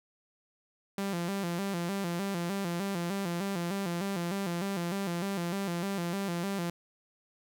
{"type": "tone with vibrato", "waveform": "sawtooth", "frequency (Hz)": 184.3, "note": "F#3", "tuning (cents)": -7, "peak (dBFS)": -27, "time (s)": [0.98, 6.7], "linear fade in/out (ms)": 2, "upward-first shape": "square", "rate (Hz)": 3.3, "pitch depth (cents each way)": 120, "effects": ["10-bit"]}